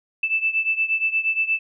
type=beating tone pair; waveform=sine; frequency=2637 / 2645.5 Hz; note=E7 / E7; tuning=0 / +6 cents; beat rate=8.5 Hz; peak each=-21 / -24 dBFS; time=0.23-1.59 s; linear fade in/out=5 ms; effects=none